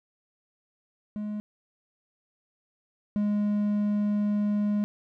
triangle tone pair in turn, 210 / 207.3 Hz, G#3 / G#3, +19 / -3 cents, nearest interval unison, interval 22 cents, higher first, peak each -28 / -21 dBFS, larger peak second, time 1.16-1.4 / 3.16-4.84 s, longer second, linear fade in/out 0 ms, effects none

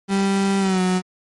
35% pulse tone with pitch glide, 196 to 183.93 Hz, G3 to F#3, 0 to -10 cents, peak -15 dBFS, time 0.08-1.02 s, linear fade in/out 50 ms, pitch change -110 cents, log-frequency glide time 0.59-0.81 s, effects MP3 48 kbps

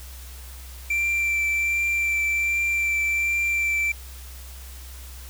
triangle tone with vibrato, 2349 Hz, D7, in tune, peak -19 dBFS, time 0.9-3.92 s, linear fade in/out 5 ms, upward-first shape triangle, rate 1.3 Hz, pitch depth 13 cents each way, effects added 64 Hz sine -38 dBFS peak until 5.29 s + white hiss -45 dBFS RMS until 5.29 s

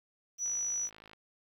sine tone, 5900 Hz, F#8, 6 cents flat, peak -31 dBFS, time 0.38-0.9 s, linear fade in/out 50 ms
click train, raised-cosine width 0.3 ms, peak -36 dBFS, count 37, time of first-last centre 0.46-1.133 s, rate 53.5 Hz
effects 10-bit

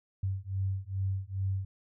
sine beating tone pair, 95.1 / 97.5 Hz, F#2 / G2, +48 / -9 cents, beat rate 2.4 Hz, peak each -33 / -33 dBFS, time 0.23-1.65 s, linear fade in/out 5 ms, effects none

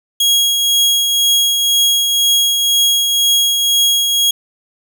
sawtooth tone with tremolo, 3300 Hz, G#7, 12 cents flat, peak -6 dBFS, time 0.2-4.31 s, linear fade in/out 5 ms, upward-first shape triangle, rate 2 Hz, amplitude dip 40%, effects none

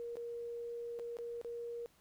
sine tone with dropouts, 471.6 Hz, A#4, 20 cents sharp, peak -40 dBFS, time 0-1.86 s, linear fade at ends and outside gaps 0 ms, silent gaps 0.156-0.169 / 0.99-0.996 / 1.169-1.187 / 1.414-1.447 s, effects pink hiss -69 dBFS RMS until 2 s

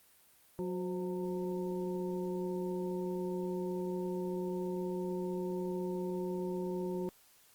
harmonic tone with a mistuned harmonic, 182.1 Hz, F#3, 27 cents flat, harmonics 1 / 2 / 3 / 5, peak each -38 / -36 / -45 / -48 dBFS, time 0.59-7.09 s, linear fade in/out 0 ms, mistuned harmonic 3, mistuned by -72 cents, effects white hiss -64 dBFS RMS until 7.54 s + Opus 32 kbps

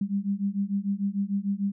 sine beating tone pair, 196 / 202.7 Hz, G3 / G#3, 0 / -42 cents, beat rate 6.7 Hz, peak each -28 dBFS, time 0.01-1.72 s, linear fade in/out 5 ms, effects none

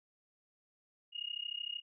sine tone with amplitude modulation, 2861 Hz, F7, 41 cents sharp, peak -34 dBFS, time 1.12-1.82 s, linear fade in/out 50 ms, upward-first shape sine, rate 33.1 Hz, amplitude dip 95%, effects none

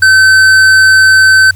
triangle tone with tanh clipping, 1535 Hz, G6, 37 cents flat, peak -4 dBFS, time 0.02-1.51 s, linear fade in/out 5 ms, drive 16 dB, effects added 93 Hz sine -26 dBFS peak until 1.55 s + white hiss -42 dBFS RMS until 1.55 s

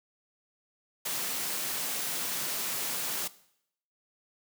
white high-pass noise, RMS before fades -33 dBFS, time 1.05-3.28 s, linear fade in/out 10 ms, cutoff 120 Hz, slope 96 dB/octave, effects noise-tail reverb RT60 0.7 s tail -18 dB re dry

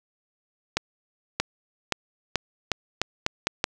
accelerating click train, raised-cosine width 0.2 ms, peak -5 dBFS, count 9, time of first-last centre 0.77-3.641 s, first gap 630 ms, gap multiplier 0.83, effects none

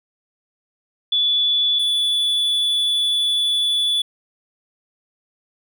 sine / triangle tone pair in turn, 3448 / 3448 Hz, A7 / A7, -36 / -36 cents, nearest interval unison, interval 0 cents, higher neither, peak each -15 dBFS, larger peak neither, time 1.12-1.79 / 1.79-4.02 s, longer second, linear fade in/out 5 ms, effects none

